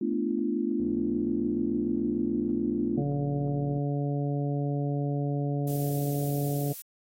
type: chord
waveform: sine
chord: B half-diminished seventh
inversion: third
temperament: equal with one note detuned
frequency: 220 / 246.9 / 293.7 / 343.6 Hz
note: A3 / B3 / D4 / F4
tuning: 0 / 0 / 0 / -28 cents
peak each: -31 dBFS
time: 0.01-3.02 s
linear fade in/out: 5 ms
type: click train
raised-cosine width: 3 ms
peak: -27 dBFS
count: 180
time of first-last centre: 0.8-3.778 s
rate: 60.1 Hz
type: harmonic tone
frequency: 143 Hz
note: D3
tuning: 46 cents flat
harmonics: 1 / 2 / 3 / 4 / 5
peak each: -27 / -33 / -37 / -39 / -41 dBFS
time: 2.97-6.73 s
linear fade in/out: 10 ms
type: noise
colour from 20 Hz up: violet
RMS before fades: -39 dBFS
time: 5.67-6.82 s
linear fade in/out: 5 ms
effects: high-pass 80 Hz 12 dB/octave + AAC 48 kbps